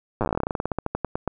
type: slowing click train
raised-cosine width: 1 ms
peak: -10 dBFS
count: 26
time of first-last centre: 0.21-1.277 s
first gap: 8 ms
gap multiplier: 1.12
effects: none